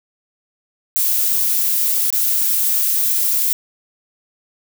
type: noise with dropouts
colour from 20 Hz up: violet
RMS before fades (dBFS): -17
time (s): 0.96-3.53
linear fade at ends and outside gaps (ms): 0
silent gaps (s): 2.103-2.126
effects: none